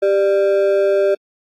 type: ring-modulated tone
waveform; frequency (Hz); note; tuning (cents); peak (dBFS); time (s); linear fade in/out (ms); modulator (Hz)
triangle; 493.9; B4; 0; -7; 0.02-1.15; 10; 100
effects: AAC 64 kbps